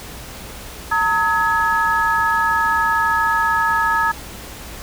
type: tone cluster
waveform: sine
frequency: 912 / 1277 / 1683 Hz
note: A#5 / D#6 / G#6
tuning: -38 / +45 / +23 cents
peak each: -19 dBFS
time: 0.91-4.12 s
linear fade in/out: 10 ms
effects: added 60 Hz sine -40 dBFS peak until 4.82 s + pink hiss -35 dBFS RMS until 4.82 s